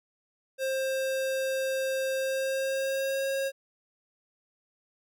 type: tone with pitch glide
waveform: square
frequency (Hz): 530 to 542.7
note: C5 to C#5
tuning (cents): +22 to -37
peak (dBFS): -28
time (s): 0.58-3.52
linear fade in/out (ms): 50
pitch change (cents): +41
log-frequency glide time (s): 2.16-3.28
effects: none